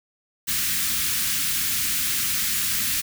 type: band-stop noise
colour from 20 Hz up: white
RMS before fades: -24 dBFS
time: 0.47-3.02 s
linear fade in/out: 20 ms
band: 270 to 1400 Hz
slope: 24 dB/octave
effects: none